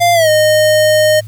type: tone with pitch glide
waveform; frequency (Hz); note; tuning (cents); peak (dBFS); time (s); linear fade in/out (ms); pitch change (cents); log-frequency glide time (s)
square; 695 to 615.6; F5 to D#5; -9 to -19; -8; 0-1.21; 20; -210; 0.13-0.29
effects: added 108 Hz sine -26 dBFS peak until 1.27 s + white hiss -47 dBFS RMS until 1.27 s